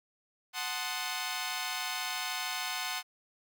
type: chord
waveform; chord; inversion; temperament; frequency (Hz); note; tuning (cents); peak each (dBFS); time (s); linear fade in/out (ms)
10% pulse; F# diminished seventh; none; equal; 740 / 880 / 1046.5 / 1244.5; F#5 / A5 / C6 / Eb6; 0 / 0 / 0 / 0; -29 / -32 / -30 / -33; 0.53-3.03; 50
effects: none